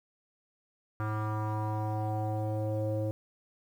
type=tone with low-pass filter sweep; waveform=square; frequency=107.6 Hz; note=A2; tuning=38 cents flat; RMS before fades=-32 dBFS; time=1-3.11 s; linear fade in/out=0 ms; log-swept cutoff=1300 to 490 Hz; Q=4.2; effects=10-bit